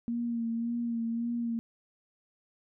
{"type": "tone with vibrato", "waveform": "sine", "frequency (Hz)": 233.1, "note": "A#3", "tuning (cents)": 0, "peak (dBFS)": -29, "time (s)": [0.08, 1.59], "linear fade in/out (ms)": 0, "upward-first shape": "sine", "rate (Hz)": 1.8, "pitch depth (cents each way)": 31, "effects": []}